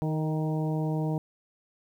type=harmonic tone with a mistuned harmonic; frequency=156.4 Hz; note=D#3; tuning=9 cents sharp; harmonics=1 / 2 / 3 / 4 / 5 / 6; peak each=-27 / -33 / -37 / -39 / -41 / -43 dBFS; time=0.02-1.18 s; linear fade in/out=0 ms; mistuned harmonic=3; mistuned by=-20 cents; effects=10-bit